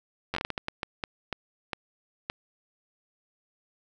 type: slowing click train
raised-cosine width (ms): 0.3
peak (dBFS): -14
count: 14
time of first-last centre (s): 0.34-2.299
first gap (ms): 10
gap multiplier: 1.4
effects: none